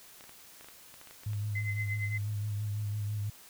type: clicks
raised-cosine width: 0.3 ms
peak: -34 dBFS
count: 12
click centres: 0.209 / 0.24 / 0.294 / 0.61 / 0.645 / 0.686 / 0.941 / 1.014 / 1.073 / 1.11 / 1.235 / 1.333 s
type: tone with vibrato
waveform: sine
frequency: 104.4 Hz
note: G#2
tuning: 10 cents sharp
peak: -31 dBFS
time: 1.26-3.3 s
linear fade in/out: 5 ms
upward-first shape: sine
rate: 6 Hz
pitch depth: 35 cents each way
type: tone with tremolo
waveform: sine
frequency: 2053 Hz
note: C7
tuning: 33 cents flat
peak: -32 dBFS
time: 1.55-2.18 s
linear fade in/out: 5 ms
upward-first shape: triangle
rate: 8.7 Hz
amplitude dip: 90%
effects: white hiss -54 dBFS RMS until 3.49 s